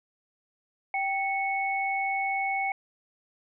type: tone pair together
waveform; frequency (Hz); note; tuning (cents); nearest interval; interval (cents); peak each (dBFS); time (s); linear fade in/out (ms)
sine; 781 / 2209; G5 / C#7; -7 / -7; octave + tritone; 1800; -28 / -29; 0.94-2.72; 2
effects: none